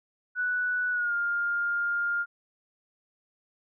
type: tone with pitch glide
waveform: sine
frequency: 1480 to 1406.7 Hz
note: F#6 to F6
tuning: 0 to +12 cents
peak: -25 dBFS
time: 0.35-2.26 s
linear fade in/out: 50 ms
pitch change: -88 cents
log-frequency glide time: 0.91-1.14 s
effects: none